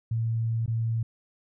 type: tone with dropouts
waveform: sine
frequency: 113.9 Hz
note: A#2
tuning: 40 cents flat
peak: -24 dBFS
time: 0.11-1.03 s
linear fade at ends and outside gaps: 5 ms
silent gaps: 0.661-0.678 s
effects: none